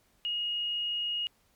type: tone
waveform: sine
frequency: 2873 Hz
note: F7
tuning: 48 cents sharp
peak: -29 dBFS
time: 0.25-1.27 s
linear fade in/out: 0 ms
effects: pink hiss -68 dBFS RMS until 1.55 s + MP3 96 kbps